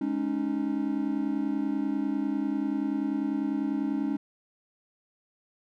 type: chord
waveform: triangle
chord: Ab suspended fourth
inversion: none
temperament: equal with one note detuned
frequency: 207.7 / 277.2 / 307.4 Hz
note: Ab3 / Db4 / Eb4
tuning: 0 / 0 / -21 cents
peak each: -31 / -27 / -29 dBFS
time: 0.01-4.17 s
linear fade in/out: 5 ms
effects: none